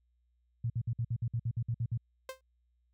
sine tone bursts, 116.54 Hz, A#2, in tune, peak -29 dBFS, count 12, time 0.64-1.976 s, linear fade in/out 5 ms, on 60 ms, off 56 ms
sawtooth tone with exponential decay, 523.3 Hz, C5, in tune, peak -32 dBFS, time 2.29-2.41 s, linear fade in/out 2 ms, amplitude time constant 25 ms
effects added 60 Hz sine -70 dBFS peak until 2.93 s

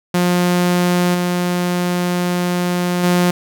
sawtooth tone with level steps, 177.5 Hz, F3, 28 cents sharp, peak -9 / -12 / -8 dBFS, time 0.14-3.31 s, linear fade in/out 5 ms, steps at 1.14 / 3.03 s, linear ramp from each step 10 ms, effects none

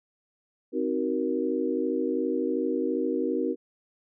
sine chord, C half-diminished seventh, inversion none, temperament just, 261.6 / 314 / 376.7 / 470.9 Hz, C4 / Eb4 / Gb4 / Bb4, 0 / +16 / +31 / +18 cents, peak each -30 dBFS, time 0.72-3.56 s, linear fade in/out 50 ms, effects none

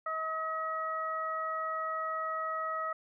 harmonic tone, 638 Hz, D#5, 43 cents sharp, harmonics 1 / 2 / 3, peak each -39 / -33 / -43 dBFS, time 0.06-2.93 s, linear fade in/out 5 ms, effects none

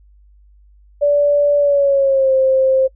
sine tone with pitch glide, 579 to 527.9 Hz, D5 to C5, -25 to +15 cents, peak -10 dBFS, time 1.01-2.88 s, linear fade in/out 20 ms, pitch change -160 cents, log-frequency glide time 1.58-2.33 s, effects noise-tail reverb RT60 0.1 s tail -25 dB re dry + added 50 Hz sine -45 dBFS peak until 2.95 s

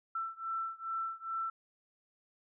sine beating tone pair, 1335 / 1337.4 Hz, E6 / E6, +22 / +25 cents, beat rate 2.4 Hz, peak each -38 / -39 dBFS, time 0.15-1.5 s, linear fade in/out 5 ms, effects none

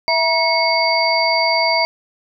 sine tone cluster, 659 / 953 / 2188 / 4649 Hz, E5 / A#5 / C#7 / D8, -1 / +38 / -23 / -18 cents, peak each -19 dBFS, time 0.08-1.85 s, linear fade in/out 0 ms, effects none

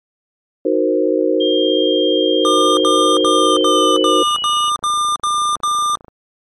sine chord, C half-diminished seventh, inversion first, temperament equal, 311.1 / 370 / 466.2 / 523.3 Hz, Eb4 / Gb4 / Bb4 / C5, 0 / 0 / 0 / 0 cents, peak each -18 dBFS, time 0.65-4.23 s, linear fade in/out 5 ms
sine tone with pitch glide, 3206 to 2923 Hz, G7 to F#7, +38 to -22 cents, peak -19 dBFS, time 1.4-4.7 s, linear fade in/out 10 ms, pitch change -160 cents, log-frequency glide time 3.34-4.22 s
square tone bursts, 1200 Hz, D6, 37 cents sharp, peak -15 dBFS, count 9, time 2.45-5.954 s, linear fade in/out 0 ms, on 320 ms, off 78 ms
click train, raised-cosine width 1 ms, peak -25 dBFS, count 97, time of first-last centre 2.54-6.082 s, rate 27.1 Hz
effects MP3 48 kbps

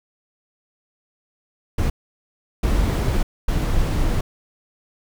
brown noise bursts at uneven times, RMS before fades -19 dBFS, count 3, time 1.78-1.9 / 2.63-3.23 / 3.48-4.21 s, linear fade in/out 5 ms, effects none

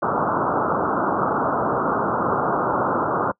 white low-pass noise, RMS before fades -21 dBFS, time 0.02-3.32 s, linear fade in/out 10 ms, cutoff 1400 Hz, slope 96 dB/octave, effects noise-tail reverb RT60 0.1 s tail -24 dB re dry + high-pass 150 Hz 12 dB/octave

